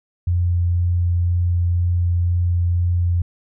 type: tone with vibrato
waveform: sine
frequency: 87.5 Hz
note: F2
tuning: 4 cents sharp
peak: -15 dBFS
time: 0.27-3.22 s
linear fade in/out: 5 ms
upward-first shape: sine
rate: 2 Hz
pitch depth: 8 cents each way
effects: none